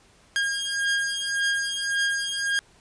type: beating tone pair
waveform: sawtooth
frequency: 1620 / 1621.8 Hz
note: G#6 / G#6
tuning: -43 / -42 cents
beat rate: 1.8 Hz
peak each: -23 dBFS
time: 0.36-2.59 s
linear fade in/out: 0 ms
effects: pink hiss -57 dBFS RMS until 2.8 s + resampled to 22050 Hz